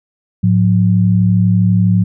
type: tone pair together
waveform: sine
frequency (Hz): 107.86 / 180.1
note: A2 / F#3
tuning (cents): -34 / -46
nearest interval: major sixth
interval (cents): 888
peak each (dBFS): -11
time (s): 0.43-2.04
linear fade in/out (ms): 10
effects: none